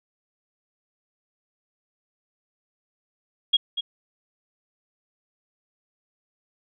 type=tone with echo; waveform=sine; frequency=3288 Hz; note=G#7; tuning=18 cents flat; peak=-14 dBFS; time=3.53-3.57 s; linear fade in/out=10 ms; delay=240 ms; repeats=1; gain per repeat=-10 dB; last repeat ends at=3.81 s; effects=none